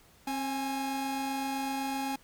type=tone pair together; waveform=45% pulse; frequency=267.6 / 830.6 Hz; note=C4 / G#5; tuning=+39 / 0 cents; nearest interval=octave + minor sixth; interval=1961 cents; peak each=-34 / -34 dBFS; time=0.27-2.16 s; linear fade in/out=5 ms; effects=pink hiss -60 dBFS RMS until 2.23 s